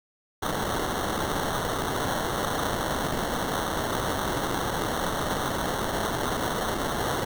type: noise with sample-and-hold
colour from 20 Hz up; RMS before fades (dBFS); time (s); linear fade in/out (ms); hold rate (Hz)
white; -28; 0.42-7.25; 10; 2450
effects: none